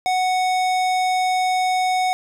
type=tone with hard clipping; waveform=sine; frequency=740 Hz; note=F#5; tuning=in tune; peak=-19 dBFS; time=0.06-2.13 s; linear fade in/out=0 ms; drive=17 dB; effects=none